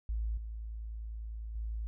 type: tone with level steps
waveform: sine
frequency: 55 Hz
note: A1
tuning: in tune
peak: -31 / -38 / -34 dBFS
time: 0.09-1.87 s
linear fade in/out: 0 ms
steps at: 0.37 / 1.55 s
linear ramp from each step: 5 ms
effects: none